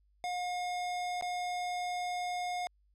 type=tone with dropouts; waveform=square; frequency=717 Hz; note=F5; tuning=45 cents sharp; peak=-34 dBFS; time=0.24-2.67 s; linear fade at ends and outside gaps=0 ms; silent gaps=1.211-1.224 s; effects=added 50 Hz sine -66 dBFS peak until 2.94 s + low-pass 8000 Hz 12 dB/octave